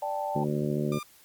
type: chord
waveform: sine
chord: D suspended fourth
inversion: none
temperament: equal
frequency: 587.3 / 784 / 880 Hz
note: D5 / G5 / A5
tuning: 0 / 0 / 0 cents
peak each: -33 dBFS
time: 0.02-0.44 s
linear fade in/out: 5 ms
type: harmonic tone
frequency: 73.9 Hz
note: D2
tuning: 11 cents sharp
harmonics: 2 / 3 / 4 / 5 / 6 / 7 / 8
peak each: -30 / -31 / -36 / -32 / -42 / -39 / -39 dBFS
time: 0.35-0.99 s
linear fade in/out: 10 ms
type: tone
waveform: sawtooth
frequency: 1198 Hz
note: D6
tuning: 34 cents sharp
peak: -33 dBFS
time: 0.92-1.03 s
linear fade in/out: 2 ms
effects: white hiss -57 dBFS RMS until 1.24 s + Opus 48 kbps